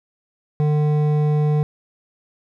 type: tone with hard clipping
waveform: sine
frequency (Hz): 150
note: D3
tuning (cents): +37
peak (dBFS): -17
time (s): 0.6-1.63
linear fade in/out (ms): 0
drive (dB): 10
effects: none